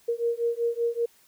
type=beating tone pair; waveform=sine; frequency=466.2 / 471.4 Hz; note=A#4 / A#4; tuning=0 / +19 cents; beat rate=5.2 Hz; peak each=-27 dBFS; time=0.08-1.06 s; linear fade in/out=10 ms; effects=white hiss -60 dBFS RMS until 1.27 s